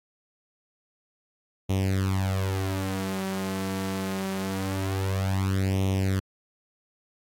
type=tone with flanger; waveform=sawtooth; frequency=95.9 Hz; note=G2; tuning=37 cents flat; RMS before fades=-27 dBFS; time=1.69-6.2 s; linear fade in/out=10 ms; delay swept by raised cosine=0.32 to 6.02 ms; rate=0.24 Hz; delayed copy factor=+0.85; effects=AAC 64 kbps